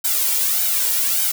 blue noise with flanger, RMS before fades -19 dBFS, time 0.04-1.32 s, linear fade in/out 10 ms, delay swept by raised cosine 1.3 to 2.16 ms, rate 1.7 Hz, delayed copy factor +0.8, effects none

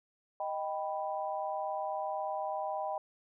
sine chord, Eb augmented, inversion none, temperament equal, 622.3 / 784 / 987.8 Hz, Eb5 / G5 / B5, 0 / 0 / 0 cents, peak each -37 / -36 / -40 dBFS, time 0.4-2.98 s, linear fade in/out 2 ms, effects none

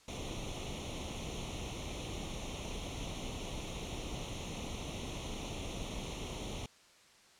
pink noise with comb filter, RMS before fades -41 dBFS, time 0.08-6.66 s, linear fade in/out 2 ms, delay 0.31 ms, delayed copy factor +0.85, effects white hiss -62 dBFS RMS until 7.39 s + low-pass 7000 Hz 12 dB/octave

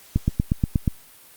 click train, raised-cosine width 5 ms, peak -6 dBFS, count 7, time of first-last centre 0.16-0.878 s, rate 8.36 Hz, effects white hiss -49 dBFS RMS until 1.36 s + Opus 48 kbps

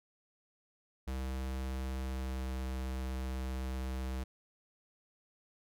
square tone with pitch glide, 65.41 to 64.85 Hz, C2 to C2, 0 to -15 cents, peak -36 dBFS, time 1.07-4.24 s, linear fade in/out 10 ms, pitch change -15 cents, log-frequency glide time 1.98-2.49 s, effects none

